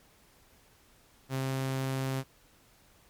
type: tone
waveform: sawtooth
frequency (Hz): 133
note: C3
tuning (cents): +29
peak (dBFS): -26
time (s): 1.29-2.24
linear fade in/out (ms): 50
effects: pink hiss -62 dBFS RMS until 3.09 s + MP3 96 kbps